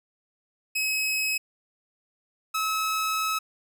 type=tone pair in turn; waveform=sawtooth; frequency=2558 / 1290.5 Hz; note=D#7 / E6; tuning=+47 / -37 cents; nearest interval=octave; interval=1184 cents; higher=first; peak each=-21 dBFS; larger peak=neither; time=0.75-1.38 / 2.54-3.39 s; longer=second; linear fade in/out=10 ms; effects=none